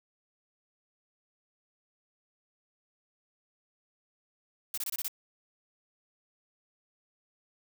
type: noise bursts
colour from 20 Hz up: blue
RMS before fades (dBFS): -34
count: 6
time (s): 4.74-5.081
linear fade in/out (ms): 2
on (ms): 36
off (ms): 25
effects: none